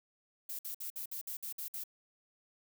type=noise bursts; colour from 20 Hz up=violet; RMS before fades=-41 dBFS; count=9; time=0.49-1.838 s; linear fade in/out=5 ms; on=100 ms; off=56 ms; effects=none